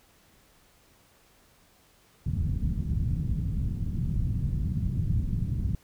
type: low-pass noise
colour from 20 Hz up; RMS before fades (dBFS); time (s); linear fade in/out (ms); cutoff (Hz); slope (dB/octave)
white; -28; 2.26-5.75; 2; 160; 24
effects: pink hiss -61 dBFS RMS until 5.83 s